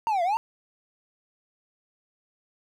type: linear two-way sweep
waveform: triangle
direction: down then up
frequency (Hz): 932.3 to 664 to 932.3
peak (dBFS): -20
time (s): 0.07-0.37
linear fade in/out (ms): 0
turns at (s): 0.23
effects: none